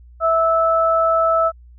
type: tone pair together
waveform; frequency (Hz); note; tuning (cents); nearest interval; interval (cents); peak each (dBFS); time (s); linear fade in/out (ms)
sine; 655 / 1310; E5 / E6; -11 / -11; octave; 1200; -16; 0.2-1.52; 50
effects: added 60 Hz sine -41 dBFS peak until 1.78 s